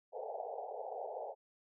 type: band-pass noise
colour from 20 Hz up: white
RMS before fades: -43 dBFS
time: 0.12-1.35 s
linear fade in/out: 50 ms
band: 430 to 840 Hz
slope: 96 dB/octave
effects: none